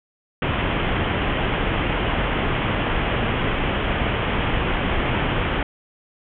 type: low-pass noise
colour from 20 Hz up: pink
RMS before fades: -22 dBFS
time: 0.42-5.63 s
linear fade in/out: 2 ms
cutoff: 3300 Hz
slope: 96 dB/octave
effects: none